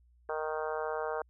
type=harmonic tone; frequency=155.56 Hz; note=D#3; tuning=in tune; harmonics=3 / 4 / 5 / 6 / 7 / 8 / 9 / 10; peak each=-36 / -38 / -40 / -42 / -43 / -44 / -45 / -46 dBFS; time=0.29-1.22 s; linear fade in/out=2 ms; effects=added 60 Hz sine -61 dBFS peak until 1.29 s